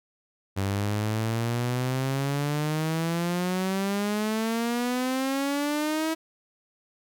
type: exponential sweep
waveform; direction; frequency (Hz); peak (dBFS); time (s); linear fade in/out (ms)
sawtooth; up; 96.2 to 324.1; -21; 0.56-6.15; 20
effects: none